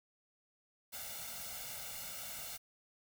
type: noise with comb filter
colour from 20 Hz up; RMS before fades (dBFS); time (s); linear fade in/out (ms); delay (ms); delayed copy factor
white; -45; 0.92-2.58; 20; 1.4; +0.85
effects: none